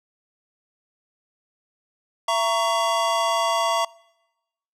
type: chord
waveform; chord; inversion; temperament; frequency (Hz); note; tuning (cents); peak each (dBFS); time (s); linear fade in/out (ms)
square; A# diminished; second; just; 671.3 / 932.3 / 1118.8; E5 / A#5 / C#6; +31 / 0 / +16; -25; 2.28-3.85; 5
effects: noise-tail reverb RT60 1.0 s tail -24 dB re dry + low-pass 9000 Hz 12 dB/octave